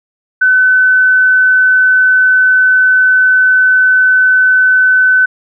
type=tone; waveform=sine; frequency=1512 Hz; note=F#6; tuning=37 cents sharp; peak=-5 dBFS; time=0.41-5.26 s; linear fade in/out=10 ms; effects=none